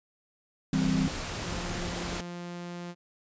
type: chord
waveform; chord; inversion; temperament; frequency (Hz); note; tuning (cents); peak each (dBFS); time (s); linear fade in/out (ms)
sine; C major; first; equal; 164.81 / 196 / 261.6; E3 / G3 / C4; 0 / 0 / 0; -28; 0.73-1.08; 2
type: noise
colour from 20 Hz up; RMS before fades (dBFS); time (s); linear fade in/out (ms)
pink; -35; 0.73-2.21; 5
type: tone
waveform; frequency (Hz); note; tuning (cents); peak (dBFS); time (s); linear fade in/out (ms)
sawtooth; 174.7; F3; +1; -33; 1.43-2.95; 50
effects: resampled to 16000 Hz